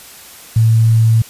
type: tone with quantisation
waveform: sine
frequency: 112.8 Hz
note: A2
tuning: 44 cents sharp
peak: -7 dBFS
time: 0.56-1.22 s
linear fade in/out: 5 ms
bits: 6
effects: white hiss -37 dBFS RMS until 1.29 s + resampled to 32000 Hz